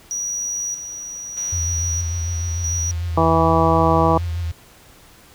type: tone with tremolo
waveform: triangle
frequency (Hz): 5800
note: F#8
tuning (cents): -35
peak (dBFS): -21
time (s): 0.11-2.91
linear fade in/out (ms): 0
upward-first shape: square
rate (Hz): 0.79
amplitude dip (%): 55
type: click train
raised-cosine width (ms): 0.2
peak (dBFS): -26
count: 563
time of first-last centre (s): 1.37-4.51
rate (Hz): 179
type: tone with vibrato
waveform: sine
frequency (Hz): 84.2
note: E2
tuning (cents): +37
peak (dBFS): -21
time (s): 1.52-4.52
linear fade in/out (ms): 10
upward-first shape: sine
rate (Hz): 6.7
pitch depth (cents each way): 62
type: harmonic tone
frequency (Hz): 163.4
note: E3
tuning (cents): -15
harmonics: 1 / 2 / 3 / 4 / 5 / 6 / 7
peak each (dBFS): -21 / -21 / -21 / -21 / -21 / -21 / -21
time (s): 3.17-4.18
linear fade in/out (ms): 5
effects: pink hiss -48 dBFS RMS until 5.34 s